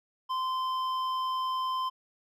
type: tone with hard clipping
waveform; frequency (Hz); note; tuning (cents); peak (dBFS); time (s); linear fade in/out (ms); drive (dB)
sine; 1035; C6; -19; -30; 0.29-1.9; 20; 8
effects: none